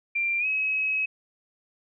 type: tone with pitch glide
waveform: sine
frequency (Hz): 2372 to 2557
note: D7 to D#7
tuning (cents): +17 to +47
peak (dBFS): -23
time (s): 0.15-1.06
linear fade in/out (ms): 10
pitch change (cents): +130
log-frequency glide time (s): 0.39-0.46
effects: none